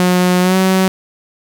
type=tone with pitch glide; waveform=sawtooth; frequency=180.7 to 188.37 Hz; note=F#3 to F#3; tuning=-41 to +31 cents; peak=-6 dBFS; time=0-0.88 s; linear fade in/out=0 ms; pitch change=+72 cents; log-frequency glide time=0.41-0.56 s; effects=none